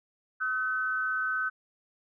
sine tone pair together, 1282 / 1518.4 Hz, E6 / F#6, -49 / +44 cents, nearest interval minor third, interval 293 cents, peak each -33 / -28 dBFS, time 0.4-1.5 s, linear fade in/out 20 ms, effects none

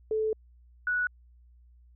sine tone pair in turn, 435.7 / 1471.5 Hz, A4 / F#6, -17 / -10 cents, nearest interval octave + major sixth, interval 2107 cents, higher second, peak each -25 dBFS, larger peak neither, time 0.11-0.33 / 0.87-1.07 s, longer first, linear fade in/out 2 ms, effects added 60 Hz sine -54 dBFS peak until 1.95 s

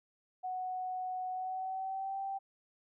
sine tone with pitch glide, 740 to 780.4 Hz, F#5 to G5, 0 to -8 cents, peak -35 dBFS, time 0.43-2.39 s, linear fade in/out 20 ms, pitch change +92 cents, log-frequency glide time 1.31-2.18 s, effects none

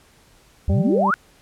sine exponential sweep, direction up, 69.3 to 1532 Hz, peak -16 dBFS, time 0.68-1.14 s, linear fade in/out 0 ms
harmonic tone, 196 Hz, G3, in tune, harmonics 1 / 2 / 3 / 4, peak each -21 / -30 / -29 / -39 dBFS, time 0.69-1.11 s, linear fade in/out 10 ms
effects pink hiss -54 dBFS RMS until 1.41 s + low-pass 12000 Hz 12 dB/octave

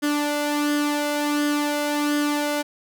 sawtooth tone with flanger, 293.7 Hz, D4, in tune, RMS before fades -23 dBFS, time 0.02-2.63 s, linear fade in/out 20 ms, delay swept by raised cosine 0.61 to 1.44 ms, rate 1.4 Hz, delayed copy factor +0.55, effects none

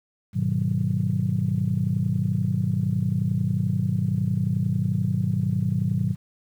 sine chord, G# minor seventh, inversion none, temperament just, 103.83 / 124.59 / 155.74 / 186.89 Hz, G#2 / B2 / D#3 / F#3, 0 / +16 / +2 / +18 cents, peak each -26 dBFS, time 0.33-6.16 s, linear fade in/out 50 ms, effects tanh soft clip ceiling -11 dBFS + 9-bit

